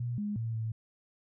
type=tone with pitch steps; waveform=sine; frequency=120.5 / 207.1 / 113.9 / 111.6 Hz; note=B2 / G#3 / A#2 / A2; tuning=-42 / -5 / -40 / +25 cents; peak=-31 dBFS; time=0-0.72 s; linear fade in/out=5 ms; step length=180 ms; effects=none